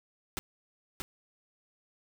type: noise with echo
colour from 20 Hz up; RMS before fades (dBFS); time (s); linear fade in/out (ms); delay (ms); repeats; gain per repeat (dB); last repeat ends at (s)
pink; -35; 0.37-0.39; 0; 630; 1; -3; 1.02
effects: none